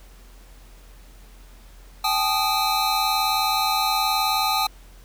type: tone cluster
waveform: square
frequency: 779 / 858 / 1235 / 4052 Hz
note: G5 / A5 / D#6 / B7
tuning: -11 / -44 / -13 / +44 cents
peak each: -26 dBFS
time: 2.04-4.67 s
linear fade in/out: 5 ms
effects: added 43 Hz sine -44 dBFS peak until 5.04 s + pink hiss -53 dBFS RMS until 5.04 s